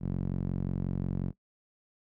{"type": "tone with band-pass filter", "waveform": "sawtooth", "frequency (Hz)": 45.59, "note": "F#1", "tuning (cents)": -25, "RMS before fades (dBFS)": -32, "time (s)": [0, 1.33], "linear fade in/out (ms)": 50, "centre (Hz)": 170, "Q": 1.8, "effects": ["noise-tail reverb RT60 0.1 s tail -20 dB re dry"]}